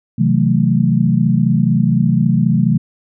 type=chord; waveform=sine; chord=F# half-diminished seventh; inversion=second; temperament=equal with one note detuned; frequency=130.81 / 160.96 / 185 / 220 Hz; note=C3 / E3 / F#3 / A3; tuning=0 / -41 / 0 / 0 cents; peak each=-16 dBFS; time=0.18-2.78 s; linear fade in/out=10 ms; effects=none